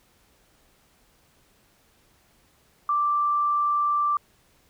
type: tone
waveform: sine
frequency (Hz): 1174.7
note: D6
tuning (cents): 0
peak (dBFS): -20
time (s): 2.89-4.17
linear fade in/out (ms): 2
effects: pink hiss -62 dBFS RMS until 4.69 s